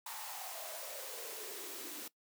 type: noise with high-pass filter sweep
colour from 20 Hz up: white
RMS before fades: -45 dBFS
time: 0.06-2.08 s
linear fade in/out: 5 ms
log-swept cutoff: 930 to 280 Hz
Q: 6.1
effects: noise-tail reverb RT60 0.1 s tail -19 dB re dry